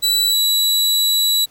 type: tone with pitch glide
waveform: sawtooth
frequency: 3951 to 3926 Hz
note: B7 to B7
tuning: 0 to -11 cents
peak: -11 dBFS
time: 0.02-1.46 s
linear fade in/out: 20 ms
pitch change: -11 cents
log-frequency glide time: 0.26-0.36 s
effects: pink hiss -53 dBFS RMS until 1.5 s